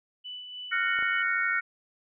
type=tone with tremolo; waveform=sine; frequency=2981 Hz; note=F#7; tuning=12 cents sharp; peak=-36 dBFS; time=0.24-1.23 s; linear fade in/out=20 ms; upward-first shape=sine; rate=3.3 Hz; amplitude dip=40%
type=chord; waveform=sine; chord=Gb major seventh; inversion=third; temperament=just; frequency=1387.5 / 1480 / 1850 / 2220 Hz; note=F6 / Gb6 / Bb6 / Db7; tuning=-12 / 0 / -14 / +2 cents; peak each=-30 dBFS; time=0.71-1.61 s; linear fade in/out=20 ms
type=clicks; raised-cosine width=1 ms; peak=-31 dBFS; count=2; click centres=0.989 / 1.026 s
effects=none